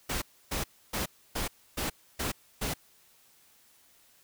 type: noise bursts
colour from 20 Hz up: pink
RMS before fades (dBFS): -32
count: 7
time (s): 0.09-2.74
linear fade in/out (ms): 10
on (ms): 130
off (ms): 290
effects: white hiss -62 dBFS RMS until 4.23 s